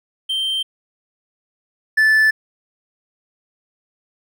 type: tone pair in turn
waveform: triangle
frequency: 3136 / 1749.9 Hz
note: G7 / A6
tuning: 0 / -10 cents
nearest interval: minor seventh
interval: 1010 cents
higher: first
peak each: -17 / -9 dBFS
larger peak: second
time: 0.29-0.63 / 1.97-2.31 s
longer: neither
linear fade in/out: 10 ms
effects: none